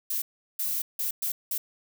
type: noise bursts at uneven times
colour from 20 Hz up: violet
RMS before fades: -29 dBFS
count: 5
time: 0.1-0.22 / 0.59-0.82 / 0.99-1.11 / 1.22-1.32 / 1.51-1.58 s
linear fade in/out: 5 ms
effects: none